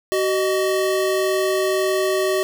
square tone pair together, 378.5 / 616.9 Hz, F#4 / D#5, +39 / -15 cents, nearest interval minor sixth, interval 846 cents, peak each -20 / -23 dBFS, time 0.12-2.43 s, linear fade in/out 0 ms, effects none

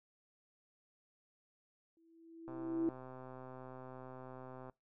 sine tone with exponential growth, 329.6 Hz, E4, in tune, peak -29 dBFS, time 1.97-2.89 s, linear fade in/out 1 ms, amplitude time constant 200 ms
click train, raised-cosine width 1 ms, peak -37 dBFS, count 287, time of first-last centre 2.48-4.697 s, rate 129 Hz
effects noise-tail reverb RT60 0.2 s tail -23 dB re dry

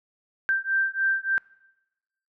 sine beating tone pair, 1568 / 1571.4 Hz, G6 / G6, 0 / +4 cents, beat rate 3.4 Hz, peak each -25 dBFS, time 0.49-1.38 s, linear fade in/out 0 ms, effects noise-tail reverb RT60 1.0 s tail -23 dB re dry

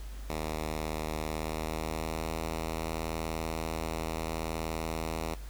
5% pulse tone with pitch glide, 78 to 80.7 Hz, D#2 to E2, +5 to -36 cents, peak -22 dBFS, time 0.29-5.35 s, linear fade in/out 10 ms, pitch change +59 cents, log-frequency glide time 1.25-2.42 s, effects added 50 Hz sine -39 dBFS peak until 5.49 s + pink hiss -53 dBFS RMS until 5.49 s

